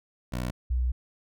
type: tone pair in turn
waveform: 15% pulse / sine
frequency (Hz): 61.6 / 61.92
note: B1 / B1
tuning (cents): -4 / +5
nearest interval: unison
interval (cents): 9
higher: second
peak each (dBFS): -23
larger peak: neither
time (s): 0.32-0.51 / 0.7-0.92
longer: second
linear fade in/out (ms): 10
effects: none